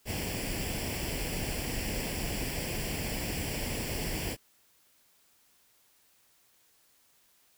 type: noise with comb filter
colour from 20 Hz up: pink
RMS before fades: -34 dBFS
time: 0.05-4.37 s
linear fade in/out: 50 ms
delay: 0.39 ms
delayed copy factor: +0.7
effects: white hiss -66 dBFS RMS until 7.57 s